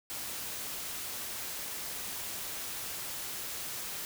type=noise; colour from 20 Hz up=white; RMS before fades=-39 dBFS; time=0.1-4.05 s; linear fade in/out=0 ms; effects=none